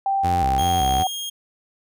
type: tone with pitch glide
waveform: sine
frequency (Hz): 784 to 754.2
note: G5 to F#5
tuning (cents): 0 to +33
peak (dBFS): -18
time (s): 0.06-1.07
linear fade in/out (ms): 2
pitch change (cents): -67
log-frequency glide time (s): 0.62-0.82
type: tone with vibrato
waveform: sawtooth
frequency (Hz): 76.6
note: D#2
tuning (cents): -27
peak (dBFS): -19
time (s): 0.23-1.04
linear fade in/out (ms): 20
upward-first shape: square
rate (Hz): 2.6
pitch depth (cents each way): 250
type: tone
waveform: sawtooth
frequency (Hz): 3244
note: G#7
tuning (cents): -41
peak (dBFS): -24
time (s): 0.58-1.3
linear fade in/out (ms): 10
effects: none